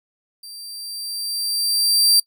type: tone with level ramp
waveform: sawtooth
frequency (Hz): 4699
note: D8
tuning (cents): 0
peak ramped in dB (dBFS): -33 to -8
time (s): 0.43-2.2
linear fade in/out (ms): 5
effects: noise-tail reverb RT60 0.1 s tail -22 dB re dry